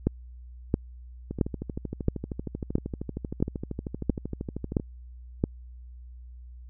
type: two click trains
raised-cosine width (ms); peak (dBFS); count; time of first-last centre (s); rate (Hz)
3; -9 / -19; 9 / 46; 0.07-5.439 / 1.31-4.798; 1.49 / 12.9
effects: added 61 Hz sine -42 dBFS peak until 6.69 s